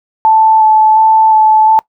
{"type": "tone with vibrato", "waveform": "sine", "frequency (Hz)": 874, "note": "A5", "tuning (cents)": -12, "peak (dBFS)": -4, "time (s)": [0.25, 1.79], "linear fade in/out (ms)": 0, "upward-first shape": "square", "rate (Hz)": 1.4, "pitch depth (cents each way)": 11, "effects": ["noise-tail reverb RT60 0.1 s tail -22 dB re dry"]}